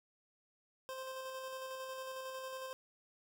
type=tone with tremolo; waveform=25% pulse; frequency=523.3 Hz; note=C5; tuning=in tune; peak=-38 dBFS; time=0.89-2.73 s; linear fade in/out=0 ms; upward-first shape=square; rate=11 Hz; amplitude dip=25%; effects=none